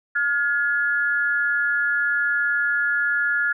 sine tone pair together, 1421 / 1700 Hz, F6 / G#6, +30 / +40 cents, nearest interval minor third, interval 310 cents, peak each -21 / -22 dBFS, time 0.15-3.53 s, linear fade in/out 10 ms, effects none

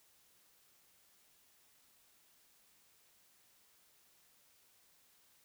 silence, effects white hiss -69 dBFS RMS until 5.44 s

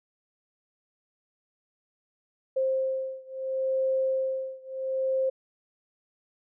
sine beating tone pair, 527 / 527.73 Hz, C5 / C5, +12 / +15 cents, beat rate 0.73 Hz, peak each -28 / -29 dBFS, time 2.56-5.3 s, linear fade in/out 10 ms, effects none

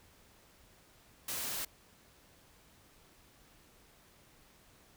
white noise, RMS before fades -38 dBFS, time 1.28-1.65 s, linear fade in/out 5 ms, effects pink hiss -63 dBFS RMS until 4.96 s

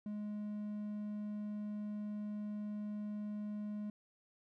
triangle tone, 209.1 Hz, G#3, 12 cents sharp, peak -37 dBFS, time 0.06-3.9 s, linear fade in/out 2 ms, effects none

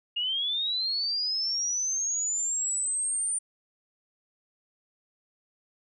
sine linear sweep, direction up, 2823 to 9120 Hz, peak -26 dBFS, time 0.16-3.39 s, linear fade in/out 10 ms, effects none

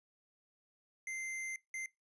square tone bursts at uneven times, 2083 Hz, C7, 8 cents flat, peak -40 dBFS, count 2, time 1.07-1.56 / 1.74-1.86 s, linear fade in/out 2 ms, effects noise-tail reverb RT60 0.2 s tail -21 dB re dry + resampled to 24000 Hz

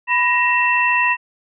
sine tone cluster, 988 / 1881 / 2687 Hz, B5 / A#6 / E7, 0 / +15 / +33 cents, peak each -18 dBFS, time 0.07-1.17 s, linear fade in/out 50 ms, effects none

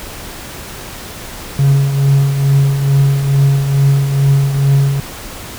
triangle tone with tremolo, 138.59 Hz, C#3, in tune, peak -3 dBFS, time 1.59-5 s, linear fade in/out 2 ms, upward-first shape triangle, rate 2.3 Hz, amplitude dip 65%, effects tanh soft clip ceiling -1 dBFS + pink hiss -29 dBFS RMS until 5.58 s

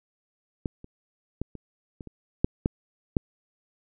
clicks, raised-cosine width 3 ms, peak -15 / -30 / -16 / -26 / -26 / -28 / -7 / -9 / -8 dBFS, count 9, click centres 0.658 / 0.844 / 1.416 / 1.553 / 2.008 / 2.073 / 2.445 / 2.659 / 3.168 s, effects none

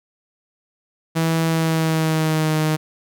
sawtooth tone with pitch glide, 163.1 to 155.55 Hz, E3 to D#3, -18 to 0 cents, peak -13 dBFS, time 1.15-2.77 s, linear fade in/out 20 ms, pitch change -82 cents, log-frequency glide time 1.49-2.56 s, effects none

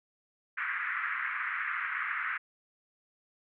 white band-pass noise, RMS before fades -34 dBFS, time 0.57-2.38 s, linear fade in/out 10 ms, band 1200 to 2100 Hz, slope 48 dB/octave, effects none

